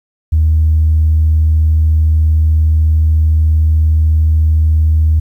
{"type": "tone", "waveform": "sine", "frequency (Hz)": 78.4, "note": "D#2", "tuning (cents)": 14, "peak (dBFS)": -6, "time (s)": [0.32, 5.2], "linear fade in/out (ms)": 10, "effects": ["tanh soft clip ceiling -3 dBFS", "8-bit"]}